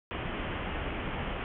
pink low-pass noise, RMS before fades -35 dBFS, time 0.11-1.44 s, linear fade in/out 0 ms, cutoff 3200 Hz, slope 96 dB/octave, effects none

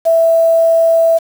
sine tone with quantisation, 659.3 Hz, E5, in tune, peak -7 dBFS, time 0.05-1.19 s, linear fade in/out 20 ms, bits 5, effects none

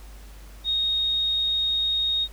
sine tone, 3729 Hz, A#7, in tune, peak -21 dBFS, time 0.64-2.28 s, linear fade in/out 50 ms, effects added 50 Hz sine -41 dBFS peak until 2.32 s + pink hiss -51 dBFS RMS until 2.32 s

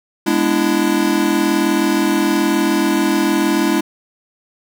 square chord, E dominant seventh, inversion first, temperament equal with one note detuned, 207.7 / 246.9 / 293.7 / 332.7 Hz, G#3 / B3 / D4 / E4, 0 / 0 / 0 / +16 cents, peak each -21 / -24 / -19 / -18 dBFS, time 0.26-3.81 s, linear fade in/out 10 ms, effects none

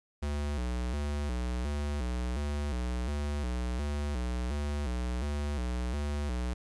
square tone with vibrato, 66.9 Hz, C2, 39 cents sharp, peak -31 dBFS, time 0.22-6.54 s, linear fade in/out 10 ms, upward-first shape square, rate 1.4 Hz, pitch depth 150 cents each way, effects resampled to 22050 Hz + 11-bit

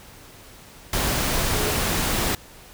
sine tone in noise, 423.5 Hz, G#4, 34 cents sharp, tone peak -30 dBFS, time 1.54-1.76 s, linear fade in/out 2 ms, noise pink, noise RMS -23 dBFS, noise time 0.93-2.35 s, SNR -10 dB, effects pink hiss -46 dBFS RMS until 2.73 s

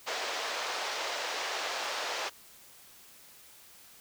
pink band-pass noise, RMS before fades -35 dBFS, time 0.06-2.3 s, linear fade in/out 20 ms, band 500 to 6100 Hz, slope 24 dB/octave, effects white hiss -55 dBFS RMS until 4 s

